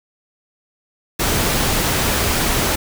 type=noise; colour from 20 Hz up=pink; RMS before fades=-18 dBFS; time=1.19-2.76 s; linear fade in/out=10 ms; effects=none